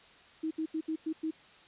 sine tone bursts at uneven times, 317.4 Hz, D#4, 35 cents sharp, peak -30 dBFS, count 6, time 0.43-0.51 / 0.58-0.66 / 0.74-0.81 / 0.88-0.96 / 1.06-1.13 / 1.23-1.31 s, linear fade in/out 10 ms, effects white hiss -57 dBFS RMS until 1.67 s + resampled to 8000 Hz

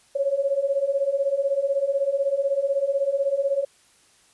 sine beating tone pair, 543 / 559 Hz, C#5 / C#5, -36 / +14 cents, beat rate 16 Hz, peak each -25 / -22 dBFS, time 0.15-3.65 s, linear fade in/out 10 ms, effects white hiss -58 dBFS RMS until 4.33 s + resampled to 24000 Hz

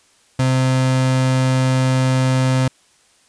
35% pulse tone, 130 Hz, C3, 11 cents flat, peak -12 dBFS, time 0.39-2.68 s, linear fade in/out 5 ms, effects white hiss -55 dBFS RMS until 3.28 s + resampled to 22050 Hz

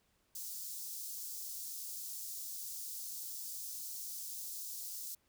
white high-pass noise, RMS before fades -44 dBFS, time 0.35-5.15 s, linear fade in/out 5 ms, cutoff 4900 Hz, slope 24 dB/octave, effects pink hiss -75 dBFS RMS until 5.28 s

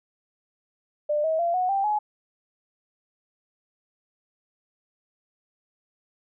sine tone with pitch steps, 596 / 638.8 / 684.6 / 733.8 / 786.4 / 842.9 Hz, D5 / D#5 / F5 / F#5 / G5 / G#5, +25 / +45 / -35 / -15 / +5 / +25 cents, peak -21 dBFS, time 1.09-1.99 s, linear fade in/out 10 ms, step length 150 ms, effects none

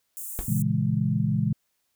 white high-pass noise, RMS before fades -36 dBFS, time 0.17-0.62 s, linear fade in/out 0 ms, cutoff 7100 Hz, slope 48 dB/octave
brown noise with exponential decay, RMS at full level -29 dBFS, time 0.39-0.52 s, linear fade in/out 0 ms, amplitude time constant 27 ms
sine chord, A# half-diminished seventh, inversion none, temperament equal, 116.54 / 138.59 / 164.81 / 207.7 Hz, A#2 / C#3 / E3 / G#3, 0 / 0 / 0 / 0 cents, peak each -27 dBFS, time 0.48-1.53 s, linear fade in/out 5 ms
effects white hiss -74 dBFS RMS until 1.95 s

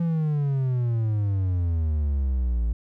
triangle exponential sweep, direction down, 171.2 to 55 Hz, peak -19 dBFS, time 0-2.73 s, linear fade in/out 5 ms, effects none

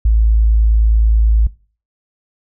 sine tone, 54.7 Hz, A1, 9 cents flat, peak -8 dBFS, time 0.05-1.47 s, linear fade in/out 5 ms, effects noise-tail reverb RT60 0.4 s tail -21 dB re dry

